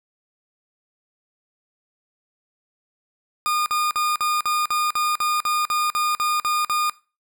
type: tone bursts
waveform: 40% pulse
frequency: 1218 Hz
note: D#6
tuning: 37 cents flat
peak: -19 dBFS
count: 14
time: 3.46-6.897 s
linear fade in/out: 0 ms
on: 200 ms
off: 49 ms
effects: noise-tail reverb RT60 0.3 s tail -18 dB re dry